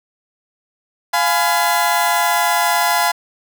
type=chord; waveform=30% pulse; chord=F diminished; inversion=none; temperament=just; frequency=698.5 / 838.1 / 1005.8 Hz; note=F5 / Ab5 / Cb6; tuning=0 / +16 / +31 cents; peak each=-16 dBFS; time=1.13-3.12 s; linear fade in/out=10 ms
type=high-pass noise; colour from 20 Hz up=pink; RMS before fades=-28 dBFS; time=1.26-3.09 s; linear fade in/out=5 ms; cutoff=10000 Hz; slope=12 dB/octave
effects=none